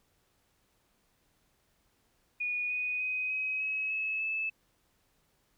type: tone with pitch steps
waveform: sine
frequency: 2457 / 2483 / 2509 / 2535 / 2561 / 2588 / 2615 Hz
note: D#7 / D#7 / D#7 / D#7 / D#7 / E7 / E7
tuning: -22 / -4 / +14 / +32 / +49 / -32 / -15 cents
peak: -30 dBFS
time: 2.4-4.5 s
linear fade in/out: 10 ms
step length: 300 ms
effects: pink hiss -72 dBFS RMS until 5.57 s